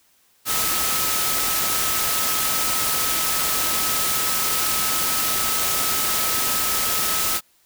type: tone in noise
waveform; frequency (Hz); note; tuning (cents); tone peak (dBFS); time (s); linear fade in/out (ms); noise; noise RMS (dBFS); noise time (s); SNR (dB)
sine; 1287; E6; -42; -30; 0.45-7.41; 50; white; -22; 0.45-7.41; -11
effects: white hiss -60 dBFS RMS until 7.65 s

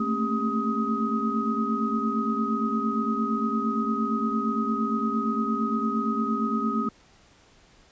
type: tone cluster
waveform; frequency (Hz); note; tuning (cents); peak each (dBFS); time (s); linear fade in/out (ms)
sine; 218.6 / 227.3 / 272 / 401.9 / 1258; A3 / A#3 / C#4 / G4 / D#6; -11 / -43 / -33 / +43 / +19; -28 / -29 / -32 / -35 / -28; 0-6.89; 5
effects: pink hiss -57 dBFS RMS until 7.91 s + resampled to 16000 Hz

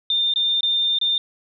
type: tone with dropouts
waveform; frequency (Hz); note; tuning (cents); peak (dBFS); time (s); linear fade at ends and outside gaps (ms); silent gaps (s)
sine; 3609; A7; +43; -17; 0.1-1.18; 2; 0.338-0.359 / 0.608-0.631 / 0.987-1.013
effects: none

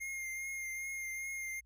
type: tone with vibrato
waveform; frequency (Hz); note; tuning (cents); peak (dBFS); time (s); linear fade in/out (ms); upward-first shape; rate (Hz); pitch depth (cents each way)
square; 2125; C7; +26; -39; 0-1.61; 20; triangle; 2.5; 27
effects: added 58 Hz sine -63 dBFS peak until 1.65 s

